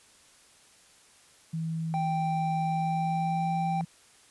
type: tone with pitch glide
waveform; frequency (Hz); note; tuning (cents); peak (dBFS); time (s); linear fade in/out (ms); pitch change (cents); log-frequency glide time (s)
sine; 162.2 to 167.34; E3 to E3; -28 to +26; -29; 1.53-3.85; 10; +54; 2.57-3.49
type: tone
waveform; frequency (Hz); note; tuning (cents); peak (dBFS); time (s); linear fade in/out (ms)
triangle; 784; G5; 0; -26; 1.94-3.81; 0
effects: white hiss -58 dBFS RMS until 4.3 s + resampled to 24000 Hz